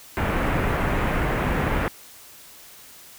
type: low-pass noise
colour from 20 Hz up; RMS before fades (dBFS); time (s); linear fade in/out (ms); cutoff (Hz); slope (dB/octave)
pink; -23; 0.17-1.88; 0; 2300; 24
effects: white hiss -46 dBFS RMS until 3.18 s